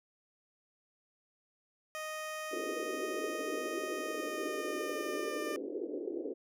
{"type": "tone with pitch glide", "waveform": "15% pulse", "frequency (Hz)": [621, 599.2], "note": ["D#5", "D5"], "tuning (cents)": [-3, 35], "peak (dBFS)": -32, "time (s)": [1.95, 5.56], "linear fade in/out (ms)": 0, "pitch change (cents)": -62, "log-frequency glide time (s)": [3.99, 5.34]}
{"type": "band-pass noise", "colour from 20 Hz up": "white", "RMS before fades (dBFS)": -39, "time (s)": [2.51, 6.34], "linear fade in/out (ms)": 20, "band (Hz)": [290, 480], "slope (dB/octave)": 48}
{"effects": []}